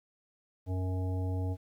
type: harmonic tone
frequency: 92.5 Hz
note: F#2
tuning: in tune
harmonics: 1 / 3 / 5 / 7 / 9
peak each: -30 / -40 / -44 / -47 / -49 dBFS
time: 0.66-1.57 s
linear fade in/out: 50 ms
effects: 11-bit